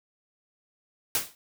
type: noise with exponential decay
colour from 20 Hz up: white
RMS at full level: -22 dBFS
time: 1.15-1.35 s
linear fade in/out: 1 ms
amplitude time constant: 43 ms
effects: none